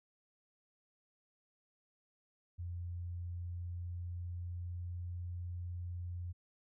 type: tone with pitch glide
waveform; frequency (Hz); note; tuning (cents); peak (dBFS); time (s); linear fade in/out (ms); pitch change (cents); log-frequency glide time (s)
sine; 87.31 to 88.02; F2 to F2; 0 to +14; -39; 2.58-6.33; 20; +14; 2.92-5.16
effects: none